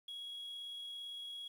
sine tone with amplitude modulation, 3321 Hz, G#7, 1 cent flat, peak -40 dBFS, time 0.08-1.48 s, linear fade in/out 5 ms, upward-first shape sine, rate 37.7 Hz, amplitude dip 25%, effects tanh soft clip ceiling -42 dBFS + 11-bit

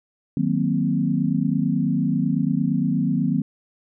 sine chord, C half-diminished seventh, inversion first, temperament equal, 155.56 / 185 / 233.1 / 261.6 Hz, Eb3 / Gb3 / Bb3 / C4, 0 / 0 / 0 / 0 cents, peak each -24 dBFS, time 0.37-3.42 s, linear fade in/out 2 ms, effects none

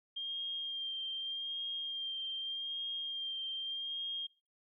sine tone with vibrato, 3200 Hz, G7, 35 cents sharp, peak -36 dBFS, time 0.16-4.27 s, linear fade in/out 10 ms, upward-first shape sine, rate 0.83 Hz, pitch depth 22 cents each way, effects noise-tail reverb RT60 0.3 s tail -21 dB re dry

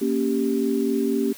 sine chord, G diminished, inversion first, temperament equal, 233.1 / 277.2 / 392 Hz, Bb3 / Db4 / G4, 0 / 0 / 0 cents, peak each -24 dBFS, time 0.01-1.33 s, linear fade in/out 10 ms, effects white hiss -43 dBFS RMS until 1.37 s

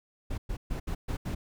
brown noise bursts at uneven times, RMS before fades -32 dBFS, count 6, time 0.3-0.38 / 0.49-0.57 / 0.7-0.8 / 0.87-0.95 / 1.08-1.17 / 1.25-1.35 s, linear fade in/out 10 ms, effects none

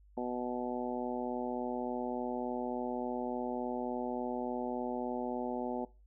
harmonic tone, 123.47 Hz, B2, in tune, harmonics 2 / 3 / 4 / 5 / 6 / 7, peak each -38 / -40 / -41 / -42 / -43 / -43 dBFS, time 0.17-5.85 s, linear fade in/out 5 ms, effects noise-tail reverb RT60 0.3 s tail -21 dB re dry + added 50 Hz sine -58 dBFS peak until 6.06 s

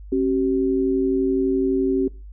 sine tone pair together, 270 / 381.8 Hz, C#4 / G4, -45 / -46 cents, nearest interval tritone, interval 599 cents, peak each -20 / -20 dBFS, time 0.12-2.08 s, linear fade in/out 5 ms, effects noise-tail reverb RT60 0.3 s tail -22 dB re dry + added 50 Hz sine -36 dBFS peak until 2.32 s

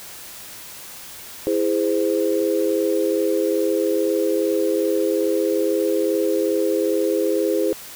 sine chord, E augmented, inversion none, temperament just, 329.6 / 412 / 515 Hz, E4 / G#4 / B#4, 0 / -14 / -28 cents, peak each -22 / -21 / -22 dBFS, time 1.47-7.73 s, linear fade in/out 0 ms, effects white hiss -38 dBFS RMS until 7.95 s

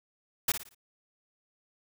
white noise with echo, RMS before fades -26 dBFS, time 0.48-0.52 s, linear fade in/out 5 ms, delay 57 ms, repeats 4, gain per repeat -9 dB, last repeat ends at 0.748 s, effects none

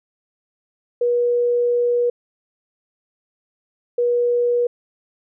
sine tone pair in turn, 482.4 / 482.4 Hz, B4 / B4, -41 / -41 cents, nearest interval unison, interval 0 cents, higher neither, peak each -15 / -15 dBFS, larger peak neither, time 1.01-2.1 / 3.98-4.67 s, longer first, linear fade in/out 5 ms, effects none

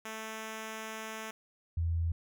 5% pulse / sine tone pair in turn, 220 / 83.41 Hz, A3 / E2, 0 / +21 cents, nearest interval octave + perfect fourth, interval 1679 cents, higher first, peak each -28 dBFS, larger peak neither, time 0.05-1.31 / 1.77-2.12 s, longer first, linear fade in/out 5 ms, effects none

